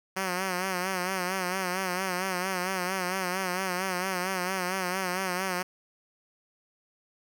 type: tone with vibrato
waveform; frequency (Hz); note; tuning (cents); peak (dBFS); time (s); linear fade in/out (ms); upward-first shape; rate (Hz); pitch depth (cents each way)
5% pulse; 185; F#3; 0; -17; 0.16-5.63; 10; sine; 4.4; 71
effects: none